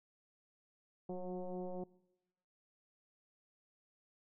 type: tone with frequency modulation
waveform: sine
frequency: 180 Hz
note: F#3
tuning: 47 cents flat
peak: -39 dBFS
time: 1.09-1.84 s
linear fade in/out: 5 ms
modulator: 182 Hz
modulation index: 2.8
effects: noise-tail reverb RT60 1.0 s tail -23 dB re dry